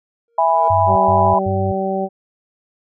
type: tone with exponential growth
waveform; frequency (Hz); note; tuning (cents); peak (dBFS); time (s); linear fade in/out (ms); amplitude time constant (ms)
triangle; 466.2; A#4; 0; -23; 0.28-0.68; 1; 85
type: chord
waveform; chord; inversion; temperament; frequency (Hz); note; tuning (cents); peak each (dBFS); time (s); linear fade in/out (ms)
sine; E major; none; just; 659.3 / 824.1 / 988.9; E5 / G#5 / B5; 0 / -14 / +2; -17 / -16 / -16; 0.38-1.39; 5
type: tone bursts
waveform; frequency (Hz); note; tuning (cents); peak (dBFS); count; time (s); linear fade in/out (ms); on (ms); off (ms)
sine; 97.7; G2; -5; -19; 3; 0.7-1.72; 5; 260; 120
type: harmonic tone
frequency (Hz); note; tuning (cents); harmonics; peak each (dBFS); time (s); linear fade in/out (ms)
192.2; G3; -34; 1 / 2 / 3 / 4; -23 / -23 / -23 / -23; 0.86-2.09; 50
effects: none